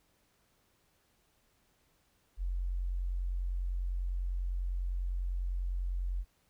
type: tone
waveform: sine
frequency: 45 Hz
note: F#1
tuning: 47 cents flat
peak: -31 dBFS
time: 2.37-6.25 s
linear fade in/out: 50 ms
effects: pink hiss -72 dBFS RMS until 6.49 s